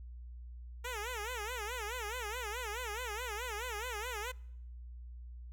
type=tone with vibrato; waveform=10% pulse; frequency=456.8 Hz; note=A#4; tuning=35 cents flat; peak=-30 dBFS; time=0.84-4.32 s; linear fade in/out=10 ms; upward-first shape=sine; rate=4.7 Hz; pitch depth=190 cents each way; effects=noise-tail reverb RT60 0.8 s tail -26 dB re dry + added 60 Hz sine -45 dBFS peak until 5.52 s